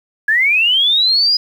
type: linear sweep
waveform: sine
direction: up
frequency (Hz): 1661.2 to 4978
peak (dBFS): -10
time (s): 0.28-1.37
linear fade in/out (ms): 5
effects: 7-bit